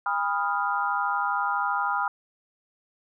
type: chord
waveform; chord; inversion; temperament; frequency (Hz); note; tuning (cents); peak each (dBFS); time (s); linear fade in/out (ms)
sine; F half-diminished seventh; first; equal with one note detuned; 809.3 / 987.8 / 1244.5 / 1396.9; Ab5 / Cb6 / Eb6 / F6; -45 / 0 / 0 / 0; -29; 0.06-2.08; 2
effects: none